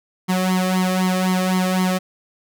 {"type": "tone with flanger", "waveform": "sawtooth", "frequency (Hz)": 185, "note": "F#3", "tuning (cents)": 0, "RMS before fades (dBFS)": -19, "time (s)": [0.28, 1.99], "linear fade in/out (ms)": 20, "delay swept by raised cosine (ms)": [0.95, 1.69], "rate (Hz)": 3.9, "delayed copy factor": 0.9, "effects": []}